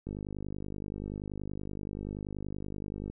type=click train; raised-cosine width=3 ms; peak=-25 dBFS; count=154; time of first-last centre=0.07-3.1 s; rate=50.5 Hz; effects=none